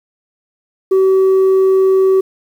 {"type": "tone", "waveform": "sine", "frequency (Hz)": 381.2, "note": "G4", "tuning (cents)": -48, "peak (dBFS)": -5, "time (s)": [0.91, 2.21], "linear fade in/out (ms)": 10, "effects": ["tanh soft clip ceiling -7 dBFS", "7-bit"]}